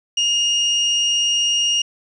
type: tone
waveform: 35% pulse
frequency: 2846 Hz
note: F7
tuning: 32 cents sharp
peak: -14 dBFS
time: 0.17-1.82 s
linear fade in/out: 5 ms
effects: resampled to 22050 Hz + 8-bit